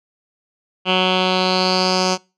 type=tone with low-pass filter sweep; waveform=10% pulse; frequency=185 Hz; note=F#3; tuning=in tune; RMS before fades=-17 dBFS; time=0.85-2.18 s; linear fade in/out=50 ms; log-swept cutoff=3000 to 5700 Hz; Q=5.5; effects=noise-tail reverb RT60 0.3 s tail -25 dB re dry